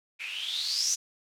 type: noise with low-pass filter sweep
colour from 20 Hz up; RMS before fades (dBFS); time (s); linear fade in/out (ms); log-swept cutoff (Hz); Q
violet; -31; 0.19-0.96; 20; 2300 to 6300; 9.5
effects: none

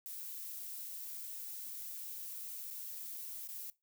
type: noise with dropouts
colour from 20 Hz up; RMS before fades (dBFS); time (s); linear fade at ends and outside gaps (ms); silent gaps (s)
violet; -45; 0.06-3.7; 0; 2.703-2.709 / 3.474-3.488
effects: noise-tail reverb RT60 0.2 s tail -19 dB re dry

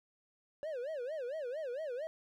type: tone with vibrato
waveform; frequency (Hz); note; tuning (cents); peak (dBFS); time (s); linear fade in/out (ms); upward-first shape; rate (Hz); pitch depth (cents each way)
triangle; 554.4; C#5; 0; -35; 0.63-2.07; 0; sine; 4.4; 260
effects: none

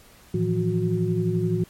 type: tone cluster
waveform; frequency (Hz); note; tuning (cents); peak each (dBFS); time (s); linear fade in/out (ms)
sine; 111.2 / 163.5 / 175.2 / 364.9; A2 / E3 / F3 / F#4; +19 / -14 / +6 / -24; -26; 0.34-1.64; 5
effects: pink hiss -52 dBFS RMS until 1.69 s + MP3 64 kbps

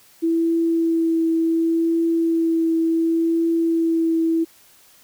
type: tone with vibrato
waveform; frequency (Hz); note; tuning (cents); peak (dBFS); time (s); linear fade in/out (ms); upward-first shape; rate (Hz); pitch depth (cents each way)
sine; 329.6; E4; 0; -16; 0.22-4.45; 20; triangle; 0.69; 15
effects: white hiss -52 dBFS RMS until 5.03 s

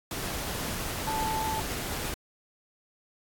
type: tone in noise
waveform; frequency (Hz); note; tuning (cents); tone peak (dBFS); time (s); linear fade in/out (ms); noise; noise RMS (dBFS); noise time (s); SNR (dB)
sine; 878; A5; -4; -29; 1.07-1.6; 2; pink; -34; 0.11-2.14; +2
effects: AAC 64 kbps

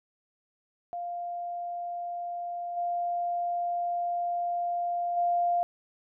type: tone with level steps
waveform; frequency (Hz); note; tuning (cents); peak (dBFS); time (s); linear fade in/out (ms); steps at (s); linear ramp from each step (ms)
sine; 698.5; F5; 0; -32 / -27 / -23; 0.93-5.63; 0; 2.76 / 5.16; 20
effects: none

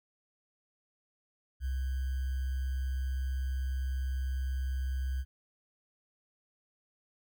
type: tone with sample-and-hold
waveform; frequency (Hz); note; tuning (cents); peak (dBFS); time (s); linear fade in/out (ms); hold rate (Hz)
sine; 65.41; C2; 0; -30; 1.6-5.25; 50; 1575
effects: none

